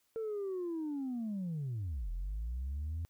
sine linear two-way sweep, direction down then up, 454.2 to 40.42 to 85 Hz, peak -33 dBFS, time 0.16-3.05 s, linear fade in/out 0 ms, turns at 2.1 s, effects tanh soft clip ceiling -33 dBFS + white hiss -75 dBFS RMS until 3.09 s

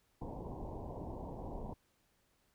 pink low-pass noise, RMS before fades -44 dBFS, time 0.21-1.74 s, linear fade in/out 10 ms, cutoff 1000 Hz, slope 96 dB/octave, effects pink hiss -75 dBFS RMS until 2.54 s

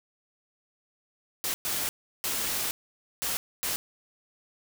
white noise bursts at uneven times, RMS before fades -30 dBFS, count 5, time 1.44-1.54 / 1.65-1.89 / 2.24-2.71 / 3.22-3.37 / 3.63-3.76 s, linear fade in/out 0 ms, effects none

